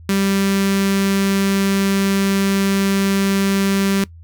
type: tone with notch filter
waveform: sawtooth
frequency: 196 Hz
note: G3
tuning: in tune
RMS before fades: -17 dBFS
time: 0.09-4.04 s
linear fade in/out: 2 ms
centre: 720 Hz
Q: 0.94
effects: noise-tail reverb RT60 0.1 s tail -20 dB re dry + added 83 Hz sine -37 dBFS peak until 4.23 s